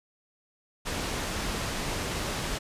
pink low-pass noise, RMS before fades -32 dBFS, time 0.85-2.59 s, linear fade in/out 20 ms, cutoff 8400 Hz, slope 12 dB/octave, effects resampled to 32000 Hz

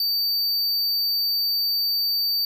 square tone, 4610 Hz, D8, 33 cents flat, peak -21 dBFS, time 0-2.45 s, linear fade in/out 2 ms, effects none

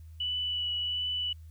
sine tone with vibrato, 2960 Hz, F#7, in tune, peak -29 dBFS, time 0.2-1.33 s, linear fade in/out 5 ms, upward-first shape triangle, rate 1.4 Hz, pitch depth 15 cents each way, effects added 80 Hz sine -45 dBFS peak until 1.5 s + white hiss -70 dBFS RMS until 1.5 s

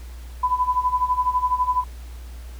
sine tone with tremolo, 1000 Hz, B5, 21 cents sharp, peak -15 dBFS, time 0.43-1.84 s, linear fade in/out 5 ms, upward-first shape sine, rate 12 Hz, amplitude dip 80%, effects added 60 Hz sine -34 dBFS peak until 2.59 s + pink hiss -49 dBFS RMS until 2.59 s

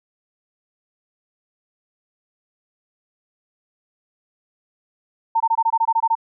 sine tone bursts, 907 Hz, A#5, 48 cents flat, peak -14 dBFS, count 11, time 5.35-6.153 s, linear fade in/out 10 ms, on 53 ms, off 22 ms, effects none

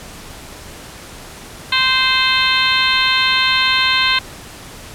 harmonic tone, 520 Hz, C5, 11 cents flat, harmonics 2 / 3 / 4 / 5 / 6 / 7 / 8, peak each -20 / -20 / -20 / -20 / -20 / -20 / -20 dBFS, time 1.72-4.19 s, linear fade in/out 5 ms, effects pink hiss -35 dBFS RMS until 4.94 s + low-pass 12000 Hz 12 dB/octave

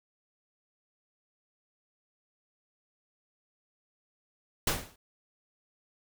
pink noise with exponential decay, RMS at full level -23 dBFS, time 4.67-4.96 s, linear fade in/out 5 ms, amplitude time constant 61 ms, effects none

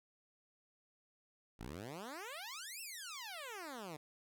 10% pulse exponential two-way sweep, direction up then down, 49.85 to 2775 to 143.7 Hz, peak -37 dBFS, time 1.59-3.97 s, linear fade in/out 10 ms, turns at 2.81 s, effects none

